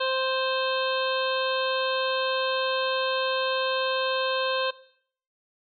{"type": "harmonic tone", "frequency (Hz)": 523.3, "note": "C5", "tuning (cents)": 0, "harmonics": [1, 2, 3, 5, 6, 7, 8], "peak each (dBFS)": [-27, -30, -32, -34, -35, -35, -36], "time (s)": [0, 4.71], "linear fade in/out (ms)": 10, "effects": ["noise-tail reverb RT60 0.6 s tail -18 dB re dry", "AAC 48 kbps"]}